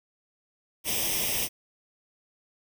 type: noise with comb filter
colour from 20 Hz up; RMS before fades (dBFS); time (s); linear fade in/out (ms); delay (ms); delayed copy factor
white; -28; 0.84-1.49; 50; 0.35; +0.8
effects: none